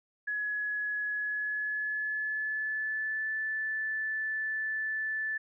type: tone with pitch glide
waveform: sine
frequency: 1689 to 1750.6 Hz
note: G#6 to A6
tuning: +29 to -9 cents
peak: -30 dBFS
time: 0.27-5.38 s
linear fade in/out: 10 ms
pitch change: +62 cents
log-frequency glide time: 1.12-3.3 s
effects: none